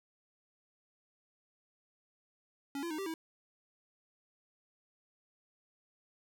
square tone with pitch steps, 279.4 / 340.4 / 309.3 / 390.3 / 323.5 Hz, C#4 / F4 / D#4 / G4 / E4, +14 / -44 / -10 / -8 / -32 cents, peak -37 dBFS, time 2.75-3.14 s, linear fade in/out 2 ms, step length 78 ms, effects none

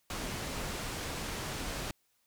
pink low-pass noise, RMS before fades -38 dBFS, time 0.1-1.91 s, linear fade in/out 2 ms, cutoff 9800 Hz, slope 12 dB/octave, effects white hiss -74 dBFS RMS until 2.26 s

